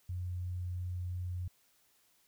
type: tone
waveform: sine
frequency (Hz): 89.7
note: F2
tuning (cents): +47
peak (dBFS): -35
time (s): 0.09-1.48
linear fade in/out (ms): 5
effects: white hiss -70 dBFS RMS until 2.27 s